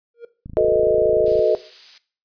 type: tone with exponential growth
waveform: triangle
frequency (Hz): 470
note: A#4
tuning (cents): +14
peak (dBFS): -27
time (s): 0.14-0.25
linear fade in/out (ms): 5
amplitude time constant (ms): 23
type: click train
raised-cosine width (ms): 5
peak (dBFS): -23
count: 26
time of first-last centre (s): 0.46-1.393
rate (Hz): 26.8
type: chord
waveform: sine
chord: B dominant seventh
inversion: second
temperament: equal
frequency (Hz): 370 / 440 / 493.9 / 622.3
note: F#4 / A4 / B4 / D#5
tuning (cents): 0 / 0 / 0 / 0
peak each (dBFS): -21 / -17 / -21 / -17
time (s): 0.57-1.55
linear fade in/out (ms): 0
type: noise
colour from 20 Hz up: violet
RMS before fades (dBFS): -30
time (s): 1.26-1.98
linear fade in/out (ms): 2
effects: noise-tail reverb RT60 0.4 s tail -17 dB re dry + resampled to 11025 Hz